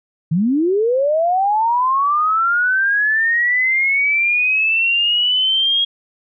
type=linear sweep; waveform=sine; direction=up; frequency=148.4 to 3289 Hz; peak=-13 dBFS; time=0.31-5.85 s; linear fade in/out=10 ms; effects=none